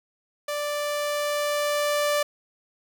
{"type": "tone with level ramp", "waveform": "sawtooth", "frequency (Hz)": 587.3, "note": "D5", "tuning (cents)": 0, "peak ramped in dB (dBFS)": [-23, -17], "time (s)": [0.48, 2.23], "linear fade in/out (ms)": 5, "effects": []}